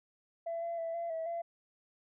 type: tone with pitch steps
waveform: sine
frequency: 670 / 678 / 662 / 679 / 650 / 679 Hz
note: E5 / E5 / E5 / F5 / E5 / F5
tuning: +28 / +49 / +7 / -49 / -24 / -49 cents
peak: -33 dBFS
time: 0.46-1.42 s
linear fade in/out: 10 ms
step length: 160 ms
effects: tanh soft clip ceiling -31 dBFS